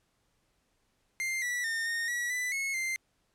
45% pulse tone with pitch steps, 2099 / 1952 / 1820 / 1843 / 1931 / 1991 / 2183 / 2089 Hz, C7 / B6 / A#6 / A#6 / B6 / B6 / C#7 / C7, +5 / -21 / -42 / -20 / -39 / +14 / -27 / -3 cents, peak -30 dBFS, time 1.2-2.96 s, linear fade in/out 0 ms, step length 220 ms, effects pink hiss -74 dBFS RMS until 3.34 s + low-pass 11000 Hz 12 dB/octave

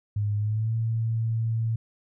sine tone with pitch glide, 103.83 to 113.23 Hz, G#2 to A#2, 0 to -50 cents, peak -23 dBFS, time 0.16-1.76 s, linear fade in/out 5 ms, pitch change +150 cents, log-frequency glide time 0.37-0.74 s, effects none

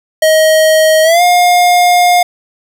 square tone with pitch glide, 630 to 711.2 Hz, D#5 to F5, +21 to +31 cents, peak -6 dBFS, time 0.22-2.23 s, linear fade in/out 5 ms, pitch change +210 cents, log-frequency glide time 1.03-1.22 s, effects none

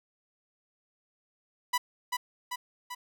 sawtooth tone with echo, 987.8 Hz, B5, in tune, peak -21 dBFS, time 1.73-1.78 s, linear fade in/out 10 ms, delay 390 ms, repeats 3, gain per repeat -4 dB, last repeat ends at 2.95 s, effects none

